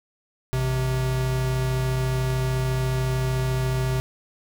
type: tone pair together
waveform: square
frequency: 54.41 / 129.4 Hz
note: A1 / C3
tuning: -19 / -19 cents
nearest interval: octave + minor third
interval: 1500 cents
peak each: -30 / -23 dBFS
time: 0.53-4 s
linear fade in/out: 0 ms
effects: none